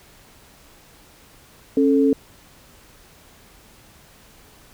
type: tone pair together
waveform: sine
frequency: 273.3 / 440.7 Hz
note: C#4 / A4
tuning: -24 / +3 cents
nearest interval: minor sixth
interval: 827 cents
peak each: -15 / -18 dBFS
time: 1.77-2.13 s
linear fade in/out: 2 ms
effects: pink hiss -50 dBFS RMS until 4.73 s